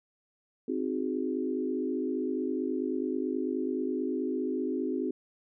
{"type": "chord", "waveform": "sine", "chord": "Ab dominant seventh", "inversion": "first", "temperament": "equal with one note detuned", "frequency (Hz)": [261.6, 311.1, 366.2, 415.3], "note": ["C4", "Eb4", "Gb4", "Ab4"], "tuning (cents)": [0, 0, -18, 0], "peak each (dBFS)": [-32, -35, -34, -36], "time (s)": [0.68, 5.11], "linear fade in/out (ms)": 5, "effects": []}